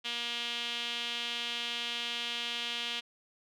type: tone with band-pass filter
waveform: sawtooth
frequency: 237.4 Hz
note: A#3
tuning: 32 cents sharp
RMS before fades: -36 dBFS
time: 0.04-3.01 s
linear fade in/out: 20 ms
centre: 3200 Hz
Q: 4
effects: none